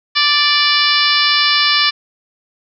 harmonic tone, 586 Hz, D5, 4 cents flat, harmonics 2 / 3 / 4 / 5 / 6 / 7 / 8 / 9, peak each -19 / -19 / -19 / -19 / -19 / -19 / -19 / -19 dBFS, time 0.15-1.91 s, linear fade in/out 20 ms, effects none

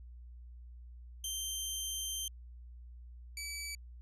15% pulse tone pair in turn, 3136 / 2297 Hz, G7 / D7, 0 / -39 cents, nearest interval perfect fourth, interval 539 cents, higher first, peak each -29 / -33 dBFS, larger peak first, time 1.24-2.28 / 3.37-3.75 s, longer first, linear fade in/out 2 ms, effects added 60 Hz sine -48 dBFS peak until 4.01 s + resampled to 32000 Hz

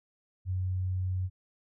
sine tone, 92.5 Hz, F#2, in tune, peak -28 dBFS, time 0.45-1.3 s, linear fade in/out 50 ms, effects none

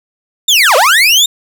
30% pulse linear two-way sweep, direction down then up, 3712 to 473.7 to 3712 Hz, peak -3 dBFS, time 0.48-1.26 s, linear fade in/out 5 ms, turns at 0.76 s, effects none

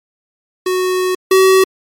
square tone pair in turn, 368.9 / 379.3 Hz, F#4 / F#4, -5 / +43 cents, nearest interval unison, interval 48 cents, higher second, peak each -14 / -7 dBFS, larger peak second, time 0.66-1.15 / 1.31-1.64 s, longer first, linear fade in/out 5 ms, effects MP3 64 kbps

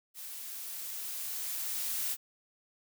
blue noise with level ramp, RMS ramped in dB -44 to -33 dBFS, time 0.14-2.17 s, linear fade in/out 50 ms, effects none

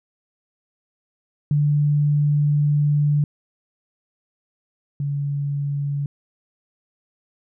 sine tone pair in turn, 146.83 / 142.49 Hz, D3 / C#3, 0 / +48 cents, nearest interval minor second, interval 52 cents, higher first, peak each -15 / -21 dBFS, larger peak first, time 1.51-3.24 / 5-6.06 s, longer first, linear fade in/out 2 ms, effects none

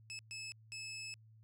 20% pulse tone bursts at uneven times, 2600 Hz, E7, 24 cents flat, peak -39 dBFS, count 3, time 0.1-0.19 / 0.31-0.52 / 0.72-1.14 s, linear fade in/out 0 ms, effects added 110 Hz sine -59 dBFS peak until 1.43 s + low-pass 12000 Hz 12 dB/octave

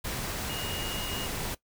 sine tone in noise, 2863 Hz, F7, 42 cents sharp, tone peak -37 dBFS, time 0.49-1.27 s, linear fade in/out 10 ms, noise pink, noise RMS -34 dBFS, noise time 0.04-1.55 s, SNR -6 dB, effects noise-tail reverb RT60 0.1 s tail -18 dB re dry

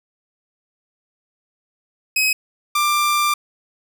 sawtooth tone pair in turn, 2539 / 1185.5 Hz, D#7 / D6, +34 / +16 cents, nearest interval octave + minor second, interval 1318 cents, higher first, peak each -12 / -12 dBFS, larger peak neither, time 2.16-2.33 / 2.75-3.34 s, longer second, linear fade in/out 5 ms, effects none

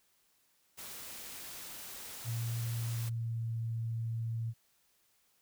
white noise, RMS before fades -46 dBFS, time 0.77-3.1 s, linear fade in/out 20 ms
sine tone with pitch glide, 116.54 to 114.27 Hz, A#2 to A#2, 0 to -34 cents, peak -33 dBFS, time 2.24-4.54 s, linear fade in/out 50 ms, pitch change -34 cents, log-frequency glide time 2.73-3.51 s
effects white hiss -72 dBFS RMS until 5.41 s

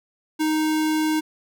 square tone, 311.1 Hz, D#4, in tune, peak -20 dBFS, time 0.39-1.21 s, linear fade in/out 20 ms, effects none

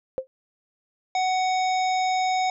sine tone with exponential decay, 523.3 Hz, C5, in tune, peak -19 dBFS, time 0.18-0.27 s, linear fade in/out 0 ms, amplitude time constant 18 ms
harmonic tone, 745 Hz, F#5, 12 cents sharp, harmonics 1 / 3 / 5 / 7 / 9, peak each -21 / -31 / -35 / -38 / -40 dBFS, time 1.15-2.5 s, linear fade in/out 2 ms
effects none

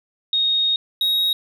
sine / triangle tone pair in turn, 3729 / 3781 Hz, A#7 / A#7, 0 / +24 cents, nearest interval unison, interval 24 cents, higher second, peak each -16 / -15 dBFS, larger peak second, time 0.33-0.76 / 1.01-1.33 s, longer first, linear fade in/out 2 ms, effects none

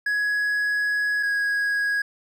triangle tone pair in turn, 1674 / 1653.8 Hz, G#6 / G#6, +13 / -8 cents, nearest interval unison, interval 21 cents, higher first, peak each -19 dBFS, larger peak neither, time 0.06-1.23 / 1.23-2.02 s, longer first, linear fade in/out 5 ms, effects none

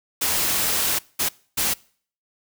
white noise bursts at uneven times, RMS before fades -22 dBFS, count 3, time 0.21-0.99 / 1.19-1.29 / 1.57-1.74 s, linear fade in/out 10 ms, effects noise-tail reverb RT60 0.5 s tail -24 dB re dry

